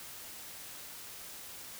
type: silence
effects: white hiss -47 dBFS RMS until 1.79 s